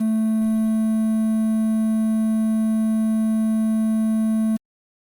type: tone with quantisation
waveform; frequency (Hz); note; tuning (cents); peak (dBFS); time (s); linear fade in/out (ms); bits
triangle; 220; A3; 0; -15; 0-4.57; 10; 7
effects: Opus 24 kbps